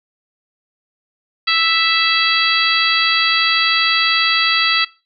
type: harmonic tone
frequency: 659.3 Hz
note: E5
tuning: in tune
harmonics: 2 / 3 / 4 / 5 / 6 / 7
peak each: -20 / -20 / -20 / -20 / -20 / -20 dBFS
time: 1.47-4.85 s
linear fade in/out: 10 ms
effects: noise-tail reverb RT60 0.3 s tail -20 dB re dry